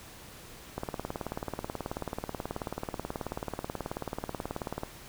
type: click train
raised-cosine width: 1 ms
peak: -19 dBFS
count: 76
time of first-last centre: 0.78-4.834 s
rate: 18.5 Hz
effects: pink hiss -49 dBFS RMS until 5.08 s